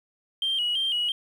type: tone with vibrato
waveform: sine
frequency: 3037 Hz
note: F#7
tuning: 44 cents sharp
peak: -22 dBFS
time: 0.42-1.12 s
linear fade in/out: 2 ms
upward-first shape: square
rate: 3 Hz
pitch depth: 72 cents each way
effects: tanh soft clip ceiling -19 dBFS + 9-bit